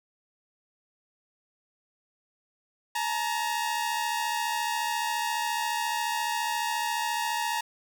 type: tone pair together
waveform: sawtooth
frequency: 861 / 935.4 Hz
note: A5 / A#5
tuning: -38 / +6 cents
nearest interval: minor second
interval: 144 cents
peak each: -28 / -25 dBFS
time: 2.95-7.61 s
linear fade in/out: 5 ms
effects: none